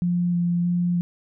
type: tone with vibrato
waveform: sine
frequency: 174.61 Hz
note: F3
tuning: in tune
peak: -19 dBFS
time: 0.02-1.01 s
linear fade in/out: 0 ms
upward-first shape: square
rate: 1.6 Hz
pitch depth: 10 cents each way
effects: none